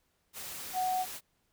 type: tone in noise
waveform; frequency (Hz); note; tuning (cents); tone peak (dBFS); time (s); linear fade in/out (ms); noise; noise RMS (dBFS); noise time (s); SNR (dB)
sine; 741; F#5; +2; -28; 0.73-1.06; 50; white; -42; 0.33-1.21; +11
effects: pink hiss -75 dBFS RMS until 1.52 s